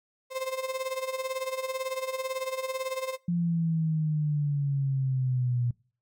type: tone with tremolo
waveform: 35% pulse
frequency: 523.3 Hz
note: C5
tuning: in tune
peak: -26 dBFS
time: 0.3-3.18 s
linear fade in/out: 50 ms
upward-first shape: sine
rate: 18 Hz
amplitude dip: 75%
type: exponential sweep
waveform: sine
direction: down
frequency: 174.61 to 120 Hz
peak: -24 dBFS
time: 3.28-5.71 s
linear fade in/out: 5 ms
effects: noise-tail reverb RT60 0.4 s tail -24 dB re dry